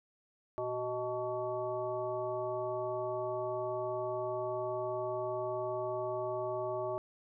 harmonic tone with a mistuned harmonic, 125 Hz, B2, 21 cents sharp, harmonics 1 / 3 / 5 / 7 / 9, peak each -47 / -38 / -36 / -43 / -43 dBFS, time 0.58-6.98 s, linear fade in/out 0 ms, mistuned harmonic 1, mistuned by -100 cents, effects none

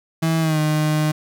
35% pulse tone with pitch glide, 162.5 to 153.38 Hz, E3 to D#3, -24 to -24 cents, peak -15 dBFS, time 0.22-1.12 s, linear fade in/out 10 ms, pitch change -100 cents, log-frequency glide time 0.4-0.59 s, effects none

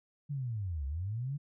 sine linear two-way sweep, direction down then up, 148.5 to 65.41 to 148.5 Hz, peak -33 dBFS, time 0.29-1.38 s, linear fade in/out 20 ms, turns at 0.86 s, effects none

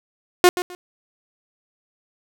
sawtooth tone with echo, 358.9 Hz, F4, 47 cents sharp, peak -5 dBFS, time 0.44-0.49 s, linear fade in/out 0 ms, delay 130 ms, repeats 2, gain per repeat -13 dB, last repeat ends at 0.75 s, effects none

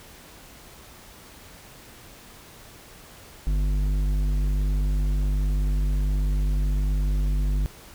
sine tone with tanh clipping, 49.33 Hz, G1, 12 cents sharp, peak -22 dBFS, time 3.47-7.66 s, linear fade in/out 0 ms, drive 11 dB, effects pink hiss -47 dBFS RMS until 7.94 s

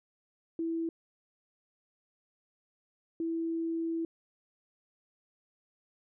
sine tone bursts at uneven times, 329.6 Hz, E4, in tune, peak -30 dBFS, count 2, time 0.59-0.89 / 3.2-4.05 s, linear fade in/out 2 ms, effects none

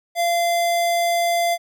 square tone, 688 Hz, F5, 26 cents flat, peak -18 dBFS, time 0.15-1.58 s, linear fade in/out 50 ms, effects none

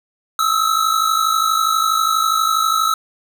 square tone pair together, 1275 / 1327.3 Hz, D#6 / E6, +42 / +12 cents, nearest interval minor second, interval 70 cents, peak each -18 dBFS, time 0.39-2.94 s, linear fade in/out 2 ms, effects none

